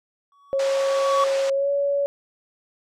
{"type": "tone with exponential growth", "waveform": "triangle", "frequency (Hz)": 1127, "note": "C#6", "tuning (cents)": 28, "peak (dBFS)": -15, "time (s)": [0.32, 1.24], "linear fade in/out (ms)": 1, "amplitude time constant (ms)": 200}
{"type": "tone with pitch glide", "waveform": "sine", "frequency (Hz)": [545, 564.5], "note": ["C#5", "C#5"], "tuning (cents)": [-29, 31], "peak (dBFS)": -19, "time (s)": [0.53, 2.06], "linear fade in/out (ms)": 0, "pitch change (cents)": 60, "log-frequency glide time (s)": [1.51, 1.7]}
{"type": "band-pass noise", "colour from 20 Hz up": "pink", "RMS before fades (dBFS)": -34, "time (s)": [0.59, 1.5], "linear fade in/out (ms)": 5, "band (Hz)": [490, 7300], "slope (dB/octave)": 24}
{"effects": []}